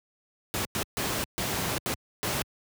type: noise bursts at uneven times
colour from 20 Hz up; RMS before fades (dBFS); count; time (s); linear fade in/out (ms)
pink; -29; 6; 0.54-0.65 / 0.75-0.83 / 0.97-1.24 / 1.38-1.78 / 1.86-1.94 / 2.23-2.42; 0
effects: high-pass 80 Hz 12 dB/octave

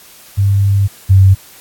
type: tone pair in turn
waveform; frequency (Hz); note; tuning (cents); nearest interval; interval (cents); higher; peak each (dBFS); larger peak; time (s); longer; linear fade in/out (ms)
sine; 99.3 / 95.87; G2 / G2; +23 / -38; minor second; 61; first; -8 / -3; second; 0.37-0.88 / 1.09-1.35; first; 20
effects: white hiss -40 dBFS RMS until 1.6 s + AAC 64 kbps

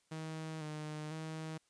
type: tone with vibrato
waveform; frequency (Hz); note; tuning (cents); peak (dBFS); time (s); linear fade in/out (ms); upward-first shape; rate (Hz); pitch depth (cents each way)
sawtooth; 155.6; D#3; 0; -37; 0.11-1.58; 10; square; 1; 32
effects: white hiss -75 dBFS RMS until 1.69 s + resampled to 22050 Hz

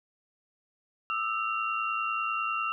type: tone cluster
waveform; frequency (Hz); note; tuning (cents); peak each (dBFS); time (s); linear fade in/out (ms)
sine; 1211 / 1321 / 2758; D#6 / E6 / F7; -47 / +3 / -22; -35 / -30 / -33; 1.1-2.72; 0
effects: none

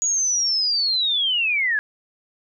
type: linear sweep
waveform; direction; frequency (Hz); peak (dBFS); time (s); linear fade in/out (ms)
sine; down; 6800 to 1643; -18; 0.02-1.79; 0
effects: none

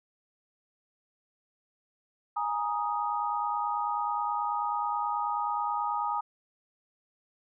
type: chord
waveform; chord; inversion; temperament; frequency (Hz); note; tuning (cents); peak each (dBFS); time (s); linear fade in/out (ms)
sine; Ab suspended second; none; equal with one note detuned; 830.6 / 939.9 / 1244.5; Ab5 / Bb5 / Eb6; 0 / +14 / 0; -32; 2.36-6.21; 10
effects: none

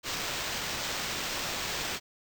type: noise with sample-and-hold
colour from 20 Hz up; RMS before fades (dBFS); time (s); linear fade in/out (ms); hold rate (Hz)
blue; -34; 0.03-2; 50; 11025
effects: none

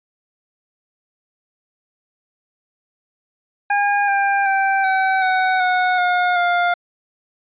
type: tone with pitch steps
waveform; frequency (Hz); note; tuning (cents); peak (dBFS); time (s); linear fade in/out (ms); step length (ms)
25% pulse; 813 / 796.3 / 779.9 / 763.8 / 748.1 / 732.7 / 717.6 / 702.9; G#5 / G5 / G5 / G5 / F#5 / F#5 / F5 / F5; -37 / +27 / -9 / -45 / +19 / -17 / +47 / +11; -11; 3.7-6.74; 5; 380
effects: resampled to 8000 Hz

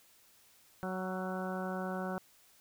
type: harmonic tone with a mistuned harmonic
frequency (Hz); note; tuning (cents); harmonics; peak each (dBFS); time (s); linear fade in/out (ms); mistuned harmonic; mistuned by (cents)
186; F#3; +9; 1 / 2 / 3 / 4 / 5 / 6 / 7 / 8; -38 / -43 / -42 / -43 / -48 / -49 / -47 / -46; 0.83-2.18; 0; 7; +38
effects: white hiss -64 dBFS RMS until 2.6 s

